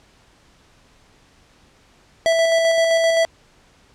square tone with tremolo, 659.3 Hz, E5, in tune, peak -14 dBFS, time 2.26-3.25 s, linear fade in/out 0 ms, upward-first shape square, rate 7.7 Hz, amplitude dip 25%, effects pink hiss -54 dBFS RMS until 3.94 s + low-pass 7000 Hz 12 dB/octave

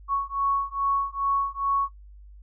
sine beating tone pair, 1108.7 / 1111.1 Hz, C#6 / C#6, 0 / +4 cents, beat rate 2.4 Hz, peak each -26 dBFS, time 0.08-1.89 s, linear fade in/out 50 ms, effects noise-tail reverb RT60 0.1 s tail -18 dB re dry + added 50 Hz sine -44 dBFS peak until 2.42 s

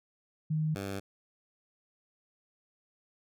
sine / 10% pulse tone pair in turn, 155.56 / 98.26 Hz, D#3 / G2, 0 / +5 cents, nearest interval minor sixth, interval 795 cents, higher first, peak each -27 dBFS, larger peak neither, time 0.5-0.75 / 0.75-1 s, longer neither, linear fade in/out 10 ms, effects none

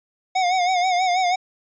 square tone with vibrato, 730 Hz, F#5, 24 cents flat, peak -18 dBFS, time 0.35-1.36 s, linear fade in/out 10 ms, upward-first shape sine, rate 6.2 Hz, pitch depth 68 cents each way, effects resampled to 16000 Hz

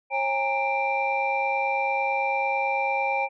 sine tone cluster, 542 / 811 / 920 / 2360 Hz, C#5 / G#5 / A#5 / D7, -39 / -41 / -23 / +8 cents, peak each -29 / -25 / -31 / -27 dBFS, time 0.1-3.29 s, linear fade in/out 50 ms, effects tanh soft clip ceiling -14 dBFS

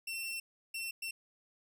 sawtooth tone bursts at uneven times, 2703 Hz, E7, 43 cents sharp, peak -34 dBFS, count 3, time 0.07-0.4 / 0.74-0.91 / 1.02-1.11 s, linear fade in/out 5 ms, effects none

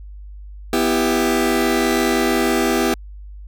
sawtooth chord, E minor, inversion second, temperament just, 247.2 / 329.6 / 395.6 Hz, B3 / E4 / G4, +2 / 0 / +16 cents, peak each -16 dBFS, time 0.73-2.94 s, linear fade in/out 2 ms, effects added 50 Hz sine -33 dBFS peak until 3.47 s

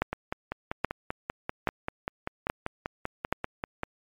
two click trains, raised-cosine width 0.5 ms, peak -15 / -9 dBFS, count 20 / 5, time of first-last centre 0.13-3.834 / 0.02-3.326 s, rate 5.13 / 1.21 Hz, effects MP3 96 kbps

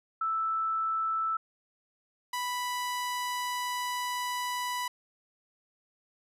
sine / sawtooth tone pair in turn, 1318.5 / 987.8 Hz, E6 / B5, 0 / 0 cents, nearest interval perfect fourth, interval 500 cents, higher first, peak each -27 dBFS, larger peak neither, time 0.21-1.37 / 2.33-4.88 s, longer second, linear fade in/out 5 ms, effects resampled to 32000 Hz

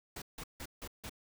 pink noise bursts, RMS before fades -44 dBFS, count 5, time 0.16-1.095 s, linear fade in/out 5 ms, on 59 ms, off 160 ms, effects none

